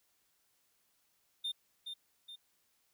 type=tone with echo; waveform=triangle; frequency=3621 Hz; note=A7; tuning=49 cents sharp; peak=-33 dBFS; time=1.44-1.52 s; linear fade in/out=10 ms; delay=420 ms; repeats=2; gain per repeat=-6 dB; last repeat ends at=2.36 s; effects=white hiss -75 dBFS RMS until 2.93 s